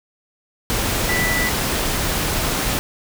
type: tone in noise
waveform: sine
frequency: 1975.5 Hz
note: B6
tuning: in tune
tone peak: -20 dBFS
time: 1.09-1.49 s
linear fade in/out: 0 ms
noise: pink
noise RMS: -21 dBFS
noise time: 0.7-2.79 s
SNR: -2 dB
effects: none